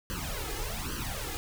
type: noise with flanger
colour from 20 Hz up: pink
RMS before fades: -35 dBFS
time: 0.1-1.37 s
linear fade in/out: 0 ms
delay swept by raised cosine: 0.65 to 2.45 ms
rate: 1.2 Hz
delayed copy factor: +0.95
effects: none